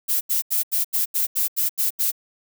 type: noise bursts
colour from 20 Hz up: violet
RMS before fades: -21 dBFS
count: 10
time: 0.08-2.118 s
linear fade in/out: 20 ms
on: 130 ms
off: 82 ms
effects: none